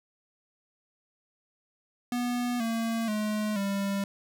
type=tone with pitch steps; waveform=square; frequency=244 / 227.7 / 212.4 / 198.19 Hz; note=B3 / A#3 / G#3 / G3; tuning=-21 / -40 / +39 / +19 cents; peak=-28 dBFS; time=2.12-4.04 s; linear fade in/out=2 ms; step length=480 ms; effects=none